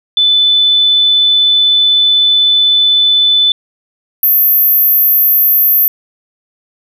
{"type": "tone pair in turn", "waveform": "sine", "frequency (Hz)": [3504, 13430], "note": ["A7", "G#9"], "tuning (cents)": [-8, 18], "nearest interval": "octave + major seventh", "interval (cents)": 2326, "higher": "second", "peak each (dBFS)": -6, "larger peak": "neither", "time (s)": [[0.17, 3.52], [4.23, 5.88]], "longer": "first", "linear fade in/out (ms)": 2, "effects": []}